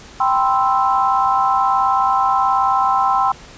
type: chord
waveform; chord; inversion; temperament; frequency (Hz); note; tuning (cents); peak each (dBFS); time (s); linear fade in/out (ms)
sine; C major seventh; second; equal; 784 / 987.8 / 1046.5 / 1318.5; G5 / B5 / C6 / E6; 0 / 0 / 0 / 0; -17 / -23 / -17 / -20; 0.2-3.32; 5
effects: pink hiss -40 dBFS RMS until 3.57 s + resampled to 16000 Hz